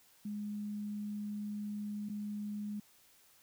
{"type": "tone with dropouts", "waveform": "sine", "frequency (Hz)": 207.7, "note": "G#3", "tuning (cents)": 0, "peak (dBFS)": -37, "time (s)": [0.25, 2.8], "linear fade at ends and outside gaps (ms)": 5, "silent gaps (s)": [2.089, 2.097], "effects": ["white hiss -65 dBFS RMS until 3.42 s"]}